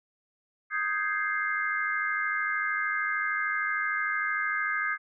sine chord, Ab major seventh, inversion second, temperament equal, 1244.5 / 1568 / 1661.2 / 2093 Hz, Eb6 / G6 / Ab6 / C7, 0 / 0 / 0 / 0 cents, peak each -32 dBFS, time 0.7-4.98 s, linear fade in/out 50 ms, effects none

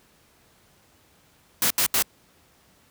white noise bursts, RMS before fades -21 dBFS, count 3, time 1.62-2.024 s, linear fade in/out 2 ms, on 84 ms, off 76 ms, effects pink hiss -59 dBFS RMS until 2.9 s + high-pass 60 Hz 12 dB/octave

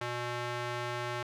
square tone with band-pass filter, 121.2 Hz, B2, 32 cents flat, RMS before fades -36 dBFS, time 0.01-1.23 s, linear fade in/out 5 ms, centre 1500 Hz, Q 0.6, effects none

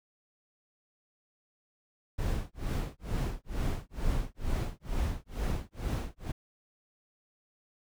brown noise with tremolo, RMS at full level -29 dBFS, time 2.18-6.32 s, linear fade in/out 10 ms, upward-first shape sine, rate 2.2 Hz, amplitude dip 100%, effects none

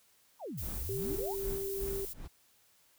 sine exponential two-way sweep, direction down then up, 1046.5 to 34.65 to 1044 Hz, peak -38 dBFS, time 0.39-1.36 s, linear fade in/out 50 ms, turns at 0.7 s
violet noise, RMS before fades -42 dBFS, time 0.57-2.14 s, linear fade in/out 20 ms
brown noise with tremolo, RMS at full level -39 dBFS, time 0.61-2.28 s, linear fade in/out 20 ms, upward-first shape sine, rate 2.5 Hz, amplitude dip 90%
sine tone, 392 Hz, G4, in tune, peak -35 dBFS, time 0.89-2.05 s, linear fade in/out 2 ms
effects white hiss -67 dBFS RMS until 2.98 s

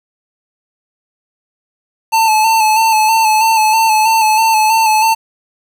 square tone with vibrato, 880 Hz, A5, in tune, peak -9 dBFS, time 2.12-5.15 s, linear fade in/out 20 ms, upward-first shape square, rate 3.1 Hz, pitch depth 32 cents each way, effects 7-bit

